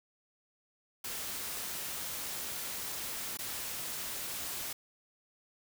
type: noise with dropouts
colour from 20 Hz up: white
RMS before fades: -39 dBFS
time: 1.04-4.73 s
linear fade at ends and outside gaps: 5 ms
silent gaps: 3.373-3.388 s
effects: none